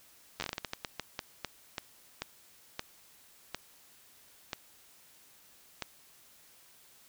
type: slowing click train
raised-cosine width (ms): 0.2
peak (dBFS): -17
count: 20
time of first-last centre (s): 0.4-5.823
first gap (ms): 10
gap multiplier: 1.31
effects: white hiss -60 dBFS RMS until 7.08 s